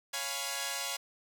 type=chord; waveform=5% pulse; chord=C# dominant seventh; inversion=none; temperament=equal; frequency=554.4 / 698.5 / 830.6 / 987.8 Hz; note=C#5 / E#5 / G#5 / B5; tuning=0 / 0 / 0 / 0 cents; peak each=-28 dBFS; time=0.13-0.97 s; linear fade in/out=10 ms; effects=none